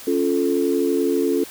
sine chord, Db augmented, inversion none, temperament equal with one note detuned, 277.2 / 349.2 / 437.7 Hz, Db4 / F4 / A4, 0 / 0 / -9 cents, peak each -21 dBFS, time 0.07-1.44 s, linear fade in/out 5 ms, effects tanh soft clip ceiling -7 dBFS + white hiss -39 dBFS RMS until 1.5 s

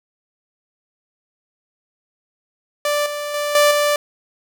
sawtooth tone with level steps, 587.3 Hz, D5, in tune, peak -13 / -20 / -16 / -7 / -11 dBFS, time 2.85-3.96 s, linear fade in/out 2 ms, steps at 3.06 / 3.34 / 3.55 / 3.71 s, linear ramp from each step 2 ms, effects none

